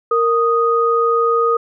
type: tone pair together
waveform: sine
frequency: 463.4 / 1243.2 Hz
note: A#4 / D#6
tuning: -10 / -2 cents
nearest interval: octave + perfect fourth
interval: 1708 cents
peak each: -15 dBFS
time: 0.11-1.57 s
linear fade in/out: 5 ms
effects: none